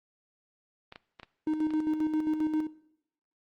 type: clicks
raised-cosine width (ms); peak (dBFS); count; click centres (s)
0.3; -28; 5; 0.924 / 0.959 / 1.198 / 1.232 / 1.706
type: tone with tremolo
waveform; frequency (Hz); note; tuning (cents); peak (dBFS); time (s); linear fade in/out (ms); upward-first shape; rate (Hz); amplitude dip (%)
triangle; 310; D#4; -6; -23; 1.47-2.67; 2; square; 7.5; 55
effects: noise-tail reverb RT60 0.8 s tail -19 dB re dry + Opus 24 kbps